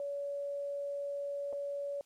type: tone with dropouts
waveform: sine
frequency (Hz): 567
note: C#5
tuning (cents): +39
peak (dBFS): -35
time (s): 0-2.01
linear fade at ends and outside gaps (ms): 1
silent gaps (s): 1.527-1.531
effects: white hiss -69 dBFS RMS until 2.05 s + low-pass 10000 Hz 12 dB/octave